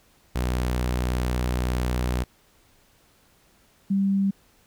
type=tone pair in turn; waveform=sawtooth / sine; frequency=61.74 / 196.01 Hz; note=B1 / G3; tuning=0 / 0 cents; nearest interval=octave + minor sixth; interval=2000 cents; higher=second; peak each=-19 dBFS; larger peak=neither; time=0.35-2.24 / 3.9-4.31 s; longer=first; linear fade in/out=10 ms; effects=pink hiss -60 dBFS RMS until 4.66 s